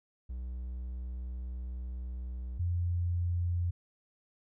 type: tone pair in turn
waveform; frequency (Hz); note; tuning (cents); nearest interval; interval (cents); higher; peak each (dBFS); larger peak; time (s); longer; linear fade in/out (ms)
triangle / sine; 62 / 87.43; B1 / F2; +7 / +2; tritone; 595; second; -34 / -28; second; 0.29-2.59 / 2.59-3.71; first; 10
effects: none